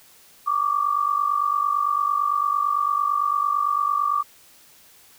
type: tone pair together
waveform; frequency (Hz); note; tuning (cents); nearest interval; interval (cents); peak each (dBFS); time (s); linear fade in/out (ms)
sine; 1142 / 1190.9; D6 / D6; -49 / +24; minor second; 73; -22; 0.46-4.23; 20
effects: white hiss -52 dBFS RMS until 5.18 s